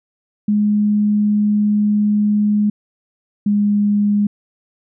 sine tone pair in turn, 208.6 / 205.8 Hz, G#3 / G#3, +8 / -16 cents, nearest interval unison, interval 24 cents, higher first, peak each -12 dBFS, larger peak neither, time 0.48-2.7 / 3.46-4.27 s, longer first, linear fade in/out 5 ms, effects none

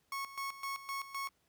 30% pulse tone with tremolo, 1100 Hz, C#6, 14 cents flat, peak -34 dBFS, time 0.12-1.29 s, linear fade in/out 2 ms, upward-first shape square, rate 3.9 Hz, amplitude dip 75%, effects pink hiss -75 dBFS RMS until 1.48 s + high-pass 60 Hz 12 dB/octave

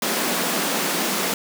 pink high-pass noise, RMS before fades -23 dBFS, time 0.02-1.34 s, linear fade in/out 2 ms, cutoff 170 Hz, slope 96 dB/octave, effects none

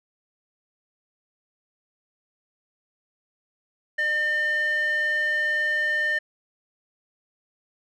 square tone with band-pass filter, 603 Hz, D5, 46 cents sharp, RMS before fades -24 dBFS, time 3.98-6.19 s, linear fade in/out 10 ms, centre 1900 Hz, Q 5.4, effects none

